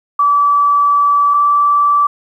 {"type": "tone pair in turn", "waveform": "sine", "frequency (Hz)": [1153, 1161], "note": ["D6", "D6"], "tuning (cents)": [-32, -20], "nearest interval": "unison", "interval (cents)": 12, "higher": "second", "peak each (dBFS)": -8, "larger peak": "neither", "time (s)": [[0.19, 1.34], [1.34, 2.07]], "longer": "first", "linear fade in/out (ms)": 5, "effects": ["8-bit"]}